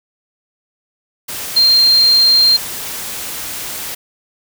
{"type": "tone in noise", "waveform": "sine", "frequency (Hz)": 4186, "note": "C8", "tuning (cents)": 0, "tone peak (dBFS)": -7, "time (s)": [1.56, 2.57], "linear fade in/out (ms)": 10, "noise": "white", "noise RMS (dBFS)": -25, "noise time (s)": [1.28, 3.95], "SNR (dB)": 15, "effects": []}